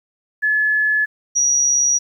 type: tone pair in turn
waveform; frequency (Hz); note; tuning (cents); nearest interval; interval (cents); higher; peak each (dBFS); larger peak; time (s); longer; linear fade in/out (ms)
sine; 1715 / 5781; A6 / F#8; -45 / -41; octave + major sixth; 2104; second; -14 / -13; second; 0.42-1.06 / 1.35-1.99; neither; 20
effects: 9-bit